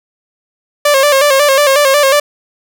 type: tone with vibrato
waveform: sawtooth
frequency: 562 Hz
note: C#5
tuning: 24 cents sharp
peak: -3 dBFS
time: 0.85-2.2 s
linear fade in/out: 5 ms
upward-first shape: square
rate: 5.5 Hz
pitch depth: 72 cents each way
effects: none